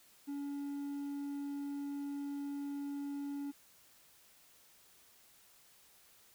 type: tone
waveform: triangle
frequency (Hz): 283.5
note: C#4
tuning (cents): +39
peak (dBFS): -36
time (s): 0.27-3.52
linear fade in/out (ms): 20
effects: white hiss -64 dBFS RMS until 6.34 s